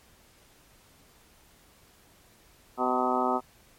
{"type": "harmonic tone with a mistuned harmonic", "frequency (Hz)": 126.5, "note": "B2", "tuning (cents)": 42, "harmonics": [2, 3, 4, 5, 6, 7, 8, 9, 10], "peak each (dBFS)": [-31, -32, -36, -33, -30, -31, -35, -36, -31], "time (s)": [2.77, 3.41], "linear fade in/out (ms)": 50, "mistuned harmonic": 7, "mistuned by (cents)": 16, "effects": ["pink hiss -59 dBFS RMS until 3.78 s", "MP3 64 kbps"]}